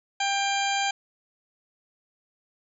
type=harmonic tone; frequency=794 Hz; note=G5; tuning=22 cents sharp; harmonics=1 / 2 / 3 / 4 / 5 / 6 / 8 / 9; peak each=-26 / -32 / -31 / -32 / -38 / -37 / -38 / -37 dBFS; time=0.2-0.91 s; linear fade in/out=5 ms; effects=none